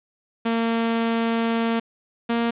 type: tone pair in turn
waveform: sawtooth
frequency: 229.1 / 233.2 Hz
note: A#3 / A#3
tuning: -30 / +1 cents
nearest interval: unison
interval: 31 cents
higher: second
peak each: -16 dBFS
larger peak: neither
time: 0.45-1.8 / 2.29-2.51 s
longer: first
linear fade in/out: 10 ms
effects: resampled to 8000 Hz + 7-bit